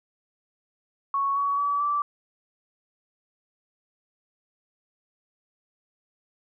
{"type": "tone with pitch steps", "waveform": "sine", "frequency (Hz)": [1108.7, 1126.8, 1145.1, 1163.8], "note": ["C#6", "C#6", "D6", "D6"], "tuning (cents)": [0, 28, -44, -16], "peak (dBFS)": -22, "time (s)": [1.14, 2.02], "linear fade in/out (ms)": 2, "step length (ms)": 220, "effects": []}